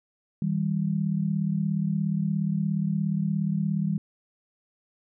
sine tone pair together, 160.1 / 197.11 Hz, D#3 / G3, +50 / +10 cents, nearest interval major third, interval 360 cents, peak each -26 dBFS, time 0.42-3.98 s, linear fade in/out 2 ms, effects none

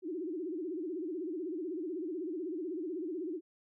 sine tone with vibrato, 338.4 Hz, E4, 45 cents sharp, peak -35 dBFS, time 0.02-3.41 s, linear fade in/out 50 ms, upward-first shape sine, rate 16 Hz, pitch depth 200 cents each way, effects none

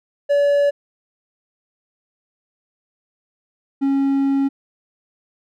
triangle tone pair in turn, 572 / 274.5 Hz, D5 / C#4, -46 / -17 cents, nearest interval octave + minor second, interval 1271 cents, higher first, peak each -11 / -13 dBFS, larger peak first, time 0.29-0.71 / 3.81-4.49 s, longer second, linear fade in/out 20 ms, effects none

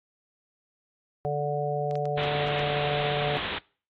harmonic tone, 146.3 Hz, D3, 6 cents flat, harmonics 1 / 3 / 4 / 5, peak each -31 / -31 / -31 / -31 dBFS, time 1.25-3.37 s, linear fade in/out 0 ms
clicks, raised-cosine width 0.2 ms, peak -27 dBFS, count 6, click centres 1.911 / 1.955 / 2.055 / 2.236 / 2.476 / 2.594 s
white low-pass noise, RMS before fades -32 dBFS, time 2.17-3.59 s, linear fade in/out 10 ms, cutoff 3800 Hz, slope 96 dB/octave
effects noise-tail reverb RT60 0.4 s tail -24 dB re dry + AAC 64 kbps

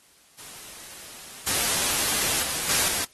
white noise with level steps, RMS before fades -42 / -24 / -28 / -22 / -26 dBFS, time 0.38-3.05 s, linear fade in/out 10 ms, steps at 1.47 / 2.43 / 2.69 / 2.88 s, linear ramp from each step 2 ms, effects white hiss -57 dBFS RMS until 3.13 s + AAC 32 kbps

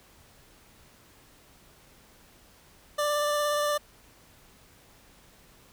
25% pulse tone with vibrato, 590 Hz, D5, 8 cents sharp, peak -21 dBFS, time 2.98-3.78 s, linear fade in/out 10 ms, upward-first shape sine, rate 17 Hz, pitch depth 12 cents each way, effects pink hiss -57 dBFS RMS until 5.72 s

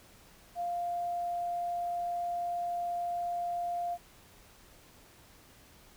sine tone with quantisation, 698.5 Hz, F5, in tune, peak -31 dBFS, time 0.55-3.98 s, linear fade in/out 50 ms, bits 10, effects pink hiss -58 dBFS RMS until 5.96 s

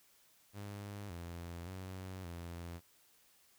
sawtooth tone with pitch steps, 101.6 / 85.7 / 93.7 / 85.7 Hz, G#2 / F2 / F#2 / F2, -38 / -32 / +22 / -32 cents, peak -40 dBFS, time 0.53-2.81 s, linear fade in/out 50 ms, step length 570 ms, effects white hiss -68 dBFS RMS until 3.58 s

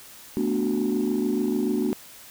sine chord, B minor seventh, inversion third, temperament equal, 220 / 246.9 / 293.7 / 370 Hz, A3 / B3 / D4 / F#4, 0 / 0 / 0 / 0 cents, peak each -26 dBFS, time 0.37-1.93 s, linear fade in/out 0 ms, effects tanh soft clip ceiling -16 dBFS + white hiss -46 dBFS RMS until 2.3 s

